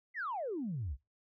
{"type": "exponential sweep", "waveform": "sine", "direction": "down", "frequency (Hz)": [2093, 58], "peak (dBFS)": -34, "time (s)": [0.14, 0.97], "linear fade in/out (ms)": 50, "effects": ["noise-tail reverb RT60 0.3 s tail -26 dB re dry", "tanh soft clip ceiling -30 dBFS"]}